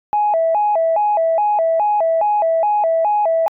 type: tone with vibrato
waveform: sine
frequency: 740 Hz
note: F#5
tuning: in tune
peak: -12 dBFS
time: 0.13-3.48 s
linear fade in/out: 0 ms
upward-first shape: square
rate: 2.4 Hz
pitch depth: 210 cents each way
effects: tanh soft clip ceiling -8 dBFS